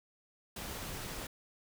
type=noise; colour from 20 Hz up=pink; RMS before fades=-42 dBFS; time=0.56-1.27 s; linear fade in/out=5 ms; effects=none